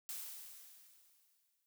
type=noise with exponential decay; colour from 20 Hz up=blue; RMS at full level=-43 dBFS; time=0.09-1.66 s; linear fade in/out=0 ms; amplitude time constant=340 ms; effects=none